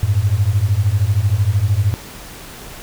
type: beating tone pair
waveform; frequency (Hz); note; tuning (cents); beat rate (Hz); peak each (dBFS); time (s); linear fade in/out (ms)
sine; 94.2 / 107.2; F#2 / A2; +32 / -45; 13; -16 / -15; 0.03-1.94; 0
effects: pink hiss -35 dBFS RMS until 2.82 s